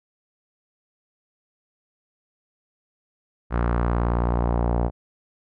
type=tone with low-pass filter sweep; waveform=sawtooth; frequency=59 Hz; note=A#1; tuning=22 cents sharp; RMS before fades=-22 dBFS; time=3.5-4.91 s; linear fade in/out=50 ms; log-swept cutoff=1400 to 770 Hz; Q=1.9; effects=none